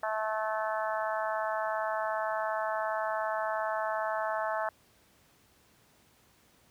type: harmonic tone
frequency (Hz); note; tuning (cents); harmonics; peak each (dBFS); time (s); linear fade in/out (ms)
217.3; A3; -21; 3 / 4 / 5 / 6 / 7 / 8; -33 / -35 / -37 / -39 / -40 / -41; 0.03-4.69; 2
effects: pink hiss -64 dBFS RMS until 6.7 s + high-pass 60 Hz 12 dB/octave